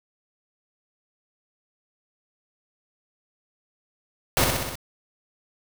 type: noise with echo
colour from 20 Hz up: pink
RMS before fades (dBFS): -20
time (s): 4.37-4.44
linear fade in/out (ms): 0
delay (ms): 63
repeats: 5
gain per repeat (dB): -3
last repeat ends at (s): 4.755
effects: none